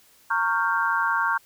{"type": "chord", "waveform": "sine", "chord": "G half-diminished seventh", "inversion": "first", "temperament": "equal with one note detuned", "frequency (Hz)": [921.1, 1108.7, 1396.9, 1568], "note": ["Bb5", "Db6", "F6", "G6"], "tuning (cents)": [-21, 0, 0, 0], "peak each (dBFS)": -26, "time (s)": [0.3, 1.38], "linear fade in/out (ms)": 10, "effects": ["white hiss -57 dBFS RMS until 1.45 s"]}